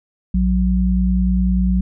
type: tone pair together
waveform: sine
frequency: 58.27 / 185 Hz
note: A#1 / F#3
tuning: 0 / 0 cents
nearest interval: octave + minor sixth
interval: 2000 cents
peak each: -16 dBFS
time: 0.34-1.81 s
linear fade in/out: 5 ms
effects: none